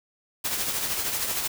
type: noise with tremolo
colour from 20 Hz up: white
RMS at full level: -26 dBFS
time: 0.44-1.48 s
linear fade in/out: 10 ms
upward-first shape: triangle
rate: 13 Hz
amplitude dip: 50%
effects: none